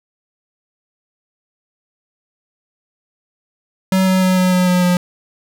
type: tone with pitch steps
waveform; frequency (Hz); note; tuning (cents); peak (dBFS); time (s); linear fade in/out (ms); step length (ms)
square; 188.8 / 187.06 / 185.34 / 183.64 / 181.95 / 180.27 / 178.62; F#3 / F#3 / F#3 / F#3 / F#3 / F#3 / F3; +35 / +19 / +3 / -13 / -29 / -45 / +39; -12; 3.92-4.97; 2; 150
effects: none